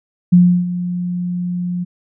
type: tone with ADSR envelope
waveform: sine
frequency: 177.6 Hz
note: F3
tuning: 29 cents sharp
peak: -4 dBFS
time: 0.32-1.85 s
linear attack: 13 ms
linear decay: 320 ms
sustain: -14 dB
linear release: 22 ms
effects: none